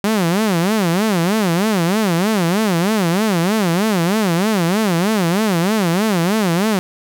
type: tone with vibrato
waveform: sawtooth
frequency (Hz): 191.7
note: G3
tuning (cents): -38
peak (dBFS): -10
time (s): 0.04-6.79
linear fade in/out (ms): 0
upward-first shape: sine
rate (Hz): 3.2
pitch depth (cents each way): 260
effects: none